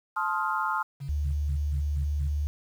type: chord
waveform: sine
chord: F dominant seventh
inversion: first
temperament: just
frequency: 873.1 / 1047.7 / 1257.2 / 1396.9 Hz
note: A5 / C6 / Eb6 / F6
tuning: -14 / +2 / +18 / 0 cents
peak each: -31 dBFS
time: 0.16-0.83 s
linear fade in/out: 10 ms
type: tone bursts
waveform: sine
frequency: 138.59 Hz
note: C#3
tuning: in tune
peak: -33 dBFS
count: 6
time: 1-2.288 s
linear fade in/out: 20 ms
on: 98 ms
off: 140 ms
type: tone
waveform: sine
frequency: 73.42 Hz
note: D2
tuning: in tune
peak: -25 dBFS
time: 1.09-2.47 s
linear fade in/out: 0 ms
effects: 9-bit